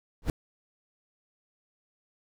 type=noise with exponential growth; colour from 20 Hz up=brown; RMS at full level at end=-20 dBFS; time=0.22-0.3 s; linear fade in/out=1 ms; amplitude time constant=17 ms; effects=none